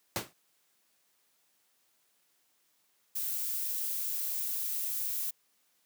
pink noise with exponential decay, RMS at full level -27 dBFS, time 0.16-0.33 s, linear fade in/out 0 ms, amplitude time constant 35 ms
violet noise, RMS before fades -34 dBFS, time 3.15-5.31 s, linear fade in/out 10 ms
effects white hiss -72 dBFS RMS until 5.85 s + high-pass 150 Hz 12 dB/octave

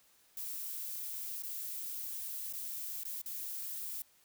violet noise with dropouts, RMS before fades -41 dBFS, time 0.37-4.02 s, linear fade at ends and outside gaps 2 ms, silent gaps 1.423-1.434 / 2.527-2.535 / 3.035-3.051 / 3.217-3.259 s, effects white hiss -67 dBFS RMS until 4.24 s

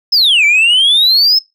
sine exponential two-way sweep, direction down then up, 5274 to 2284 to 5274 Hz, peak -4 dBFS, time 0.12-1.39 s, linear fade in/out 10 ms, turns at 0.45 s, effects noise-tail reverb RT60 0.2 s tail -22 dB re dry + tanh soft clip ceiling -5 dBFS

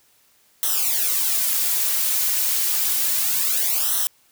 blue noise with flanger, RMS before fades -21 dBFS, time 0.63-4.07 s, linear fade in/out 0 ms, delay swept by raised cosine 0.42 to 4.42 ms, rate 0.3 Hz, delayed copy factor -1, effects white hiss -59 dBFS RMS until 4.31 s

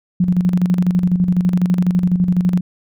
sine tone with tremolo, 179.5 Hz, F3, 48 cents sharp, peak -10 dBFS, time 0.2-2.61 s, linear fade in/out 5 ms, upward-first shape square, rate 12 Hz, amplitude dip 60%, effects none

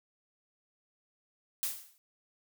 blue noise with exponential decay, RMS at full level -30 dBFS, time 1.63-1.98 s, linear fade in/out 0 ms, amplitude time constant 75 ms, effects none

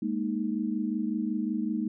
sine chord, Ab suspended second, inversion none, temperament equal, 207.7 / 233.1 / 311.1 Hz, Ab3 / Bb3 / Eb4, 0 / 0 / 0 cents, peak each -31 / -31 / -32 dBFS, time 0.02-1.88 s, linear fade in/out 5 ms, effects none

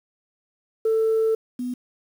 sine tone pair in turn, 444.1 / 247.9 Hz, A4 / B3, +16 / +7 cents, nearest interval minor seventh, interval 1009 cents, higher first, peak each -16 / -25 dBFS, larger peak first, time 0.85-1.35 / 1.59-1.74 s, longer first, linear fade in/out 5 ms, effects tanh soft clip ceiling -15 dBFS + 8-bit

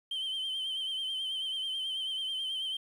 sine tone with vibrato, 3112 Hz, G7, 13 cents flat, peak -30 dBFS, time 0.11-2.77 s, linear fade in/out 5 ms, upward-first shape sine, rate 9.2 Hz, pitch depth 46 cents each way, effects tanh soft clip ceiling -30 dBFS + 10-bit

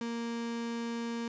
35% pulse tone, 233.1 Hz, A#3, in tune, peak -32 dBFS, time 0.01-1.28 s, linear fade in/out 2 ms, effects resampled to 16000 Hz + 12-bit

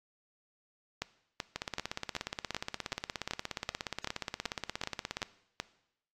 two click trains, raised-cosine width 0.2 ms, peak -16 / -17 dBFS, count 13 / 63, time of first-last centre 1.02-5.6 / 1.56-5.229 s, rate 2.62 / 16.9 Hz, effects noise-tail reverb RT60 0.8 s tail -18 dB re dry + AAC 64 kbps

